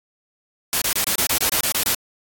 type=noise bursts; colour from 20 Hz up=white; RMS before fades=-20 dBFS; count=11; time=0.73-1.946 s; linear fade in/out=0 ms; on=86 ms; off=27 ms; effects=AAC 64 kbps